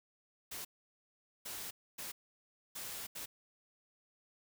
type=noise bursts at uneven times; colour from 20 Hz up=white; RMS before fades=-44 dBFS; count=5; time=0.51-0.65 / 1.45-1.71 / 1.98-2.12 / 2.75-3.07 / 3.15-3.26 s; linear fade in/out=10 ms; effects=none